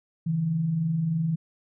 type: tone pair together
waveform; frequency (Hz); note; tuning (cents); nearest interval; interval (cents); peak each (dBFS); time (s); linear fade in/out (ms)
sine; 139.98 / 163.2; C#3 / E3; +17 / -17; minor third; 266; -34 / -23; 0.26-1.36; 10
effects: none